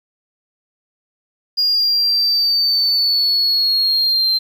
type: linear sweep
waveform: sine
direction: down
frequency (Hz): 4853 to 4127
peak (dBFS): -11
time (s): 1.57-4.39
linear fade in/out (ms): 20
effects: tanh soft clip ceiling -11 dBFS + 8-bit